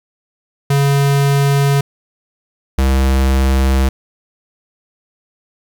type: tone pair in turn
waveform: square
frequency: 140.2 / 66.41 Hz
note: C#3 / C2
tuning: +20 / +26 cents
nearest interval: octave + minor second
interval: 1294 cents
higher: first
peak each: -11 dBFS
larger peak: neither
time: 0.7-1.81 / 2.78-3.89 s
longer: neither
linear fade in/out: 5 ms
effects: 8-bit